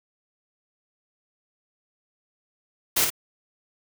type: noise with echo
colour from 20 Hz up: white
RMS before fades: -21 dBFS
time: 2.96-3.05 s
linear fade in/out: 10 ms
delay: 53 ms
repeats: 1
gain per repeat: -5 dB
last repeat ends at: 3.103 s
effects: none